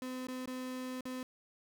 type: tone with dropouts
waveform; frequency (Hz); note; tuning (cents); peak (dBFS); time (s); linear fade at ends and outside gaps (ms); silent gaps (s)
35% pulse; 255.5; C4; -41; -37; 0.02-1.23; 1; 0.27-0.284 / 0.458-0.475 / 1.008-1.054
effects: none